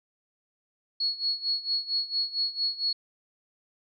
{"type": "tone with tremolo", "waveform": "sine", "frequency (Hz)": 4352, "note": "C#8", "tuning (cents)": -33, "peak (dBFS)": -23, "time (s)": [1, 2.93], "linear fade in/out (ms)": 5, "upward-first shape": "sine", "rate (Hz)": 4.4, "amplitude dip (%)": 85, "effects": []}